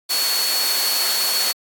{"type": "tone in noise", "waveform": "sine", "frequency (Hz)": 4400, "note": "C#8", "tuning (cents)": -14, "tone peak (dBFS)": -20, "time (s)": [0.09, 1.53], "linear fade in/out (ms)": 20, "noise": "white", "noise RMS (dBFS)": -22, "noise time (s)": [0.09, 1.53], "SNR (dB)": -1, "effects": ["high-pass 400 Hz 12 dB/octave", "AAC 64 kbps"]}